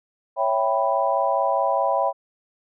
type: chord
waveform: sine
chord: C# half-diminished seventh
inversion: none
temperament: equal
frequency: 554.4 / 659.3 / 784 / 987.8 Hz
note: C#5 / E5 / G5 / B5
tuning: 0 / 0 / 0 / 0 cents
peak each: -24 dBFS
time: 0.36-2.13 s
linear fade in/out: 50 ms
effects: none